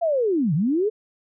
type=linear two-way sweep; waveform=sine; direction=down then up; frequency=698.5 to 137 to 446.8 Hz; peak=-18 dBFS; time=0.01-0.9 s; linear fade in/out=20 ms; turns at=0.54 s; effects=none